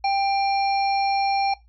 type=harmonic tone with a mistuned harmonic; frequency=790 Hz; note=G5; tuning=13 cents sharp; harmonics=1 / 3 / 5 / 7; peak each=-19 / -29 / -33 / -36 dBFS; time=0.04-1.54 s; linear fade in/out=5 ms; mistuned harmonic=5; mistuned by=+120 cents; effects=noise-tail reverb RT60 0.2 s tail -20 dB re dry + added 57 Hz sine -51 dBFS peak until 1.68 s